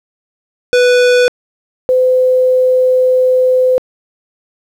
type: tone pair in turn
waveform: square / sine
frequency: 493.9 / 510.1 Hz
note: B4 / C5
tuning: 0 / -44 cents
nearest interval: minor second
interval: 56 cents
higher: second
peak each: -7 dBFS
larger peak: neither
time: 0.73-1.28 / 1.89-3.78 s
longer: second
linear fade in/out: 0 ms
effects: low-pass 6000 Hz 12 dB/octave + 7-bit